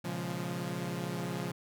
sawtooth chord, Bb minor seventh, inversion none, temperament equal with one note detuned, 119.61 / 138.59 / 174.61 / 207.7 Hz, Bb2 / Db3 / F3 / Ab3, +45 / 0 / 0 / 0 cents, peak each -39 / -36 / -33 / -39 dBFS, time 0.04-1.52 s, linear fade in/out 10 ms, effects none

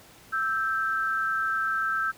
sine tone pair together, 1317.6 / 1568 Hz, E6 / G6, -1 / 0 cents, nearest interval minor third, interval 301 cents, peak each -27 dBFS, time 0.32-2.12 s, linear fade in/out 20 ms, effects pink hiss -52 dBFS RMS until 2.17 s + high-pass 60 Hz 12 dB/octave

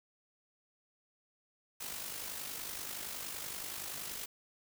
white noise with amplitude modulation, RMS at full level -40 dBFS, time 1.8-4.26 s, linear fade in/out 10 ms, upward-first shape sine, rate 50.6 Hz, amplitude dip 50%, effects none

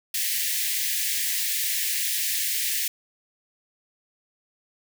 white high-pass noise, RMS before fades -26 dBFS, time 0.14-2.88 s, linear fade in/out 5 ms, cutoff 1700 Hz, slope 96 dB/octave, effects none

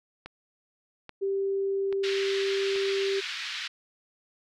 click train, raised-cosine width 0.3 ms, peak -24 dBFS, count 4, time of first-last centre 0.26-2.76 s, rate 1.2 Hz
sine tone, 392 Hz, G4, in tune, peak -25 dBFS, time 1.21-3.21 s, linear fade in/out 20 ms
white band-pass noise, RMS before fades -35 dBFS, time 2.03-3.68 s, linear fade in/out 10 ms, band 1500 to 4200 Hz, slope 24 dB/octave
effects none

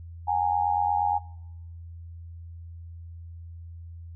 sine tone with amplitude modulation, 824 Hz, G#5, 14 cents flat, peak -18 dBFS, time 0.27-1.19 s, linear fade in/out 20 ms, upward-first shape sine, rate 88.5 Hz, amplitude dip 90%, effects noise-tail reverb RT60 0.9 s tail -23 dB re dry + added 84 Hz sine -39 dBFS peak until 4.15 s

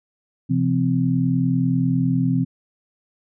sine tone cluster, 129.7 / 169.8 / 259.9 Hz, C3 / F3 / C4, -15 / -48 / -11 cents, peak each -21 dBFS, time 0.49-2.45 s, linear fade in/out 20 ms, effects none

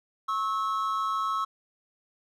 triangle tone pair together, 1093.2 / 1300 Hz, C#6 / E6, -24 / -24 cents, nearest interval minor third, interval 300 cents, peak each -27 dBFS, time 0.28-1.45 s, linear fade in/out 10 ms, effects none

